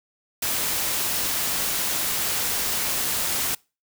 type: noise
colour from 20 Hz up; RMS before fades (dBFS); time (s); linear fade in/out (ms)
white; -25; 0.42-3.55; 5
effects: noise-tail reverb RT60 0.3 s tail -25 dB re dry